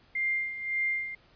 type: tone with tremolo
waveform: sine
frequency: 2100 Hz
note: C7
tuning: 6 cents sharp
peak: -25 dBFS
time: 0.15-1.15 s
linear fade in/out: 5 ms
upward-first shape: sine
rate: 1.8 Hz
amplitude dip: 70%
effects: pink hiss -61 dBFS RMS until 1.35 s + resampled to 11025 Hz